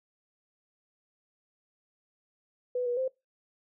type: tone with pitch steps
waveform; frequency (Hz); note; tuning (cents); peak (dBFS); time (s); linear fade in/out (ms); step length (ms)
sine; 496.5 / 484.8 / 521; B4 / B4 / C5; +9 / -32 / -7; -27; 2.75-3.08; 5; 110
effects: noise-tail reverb RT60 0.2 s tail -22 dB re dry